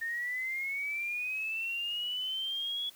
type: linear sweep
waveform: sine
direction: up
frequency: 1817 to 3385 Hz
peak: -32 dBFS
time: 0.01-2.9 s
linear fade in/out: 10 ms
effects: white hiss -57 dBFS RMS until 2.95 s